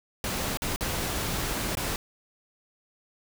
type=noise with dropouts; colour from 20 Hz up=pink; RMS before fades=-30 dBFS; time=0.24-1.96 s; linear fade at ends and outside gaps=1 ms; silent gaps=0.572-0.62 / 0.761-0.808 / 1.752-1.771 s; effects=none